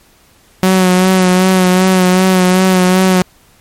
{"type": "tone with vibrato", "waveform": "sawtooth", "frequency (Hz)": 185, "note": "F#3", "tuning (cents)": 0, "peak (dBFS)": -3, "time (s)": [0.63, 3.22], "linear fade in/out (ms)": 0, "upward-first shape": "sine", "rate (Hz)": 2.6, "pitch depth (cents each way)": 30, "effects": ["pink hiss -48 dBFS RMS until 3.6 s", "MP3 64 kbps"]}